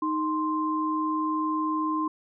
sine tone pair together, 311.3 / 1046.5 Hz, D#4 / C6, +1 / 0 cents, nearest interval octave + major sixth, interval 2099 cents, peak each -27 dBFS, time 0.02-2.08 s, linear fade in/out 5 ms, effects none

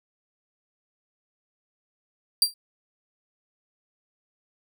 sawtooth tone with exponential decay, 4718 Hz, D8, 7 cents sharp, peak -10 dBFS, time 2.42-2.54 s, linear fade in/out 2 ms, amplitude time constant 25 ms, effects none

